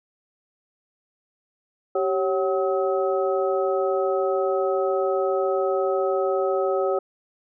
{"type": "tone cluster", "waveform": "sine", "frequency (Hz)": [386.3, 552, 754, 1279], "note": ["G4", "C#5", "F#5", "D#6"], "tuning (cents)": [-25, -7, 32, 47], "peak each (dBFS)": [-23, -24, -29, -31], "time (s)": [1.95, 6.99], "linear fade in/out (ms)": 5, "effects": []}